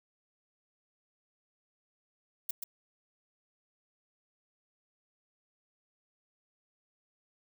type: noise with echo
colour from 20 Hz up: violet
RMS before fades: -33 dBFS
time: 2.49-2.51 s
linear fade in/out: 5 ms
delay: 130 ms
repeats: 1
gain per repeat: -5 dB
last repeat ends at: 2.64 s
effects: none